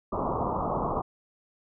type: low-pass noise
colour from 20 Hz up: white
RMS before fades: -29 dBFS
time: 0.12-1.02 s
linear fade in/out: 10 ms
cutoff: 1200 Hz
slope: 96 dB/octave
effects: none